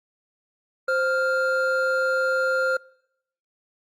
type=tone pair together; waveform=triangle; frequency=523.3 / 1397 Hz; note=C5 / F6; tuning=0 / 0 cents; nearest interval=octave + perfect fourth; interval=1700 cents; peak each=-21 dBFS; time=0.88-2.77 s; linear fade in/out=5 ms; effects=noise-tail reverb RT60 0.8 s tail -25 dB re dry + Opus 48 kbps